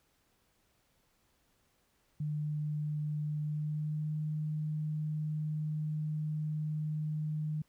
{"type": "tone with pitch glide", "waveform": "sine", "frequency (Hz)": [150.4, 153.21], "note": ["D3", "D#3"], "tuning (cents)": [42, -26], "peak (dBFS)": -32, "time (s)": [2.2, 7.62], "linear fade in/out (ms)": 5, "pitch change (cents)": 32, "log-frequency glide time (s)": [3.4, 4.15], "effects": ["pink hiss -73 dBFS RMS until 7.68 s"]}